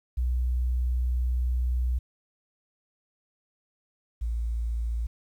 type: tone pair in turn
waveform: sine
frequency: 61.74 / 57.29 Hz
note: B1 / A#1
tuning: 0 / -29 cents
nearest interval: minor second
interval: 129 cents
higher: first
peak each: -23 / -26 dBFS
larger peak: first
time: 0.17-1.99 / 4.21-5.07 s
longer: first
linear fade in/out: 10 ms
effects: 10-bit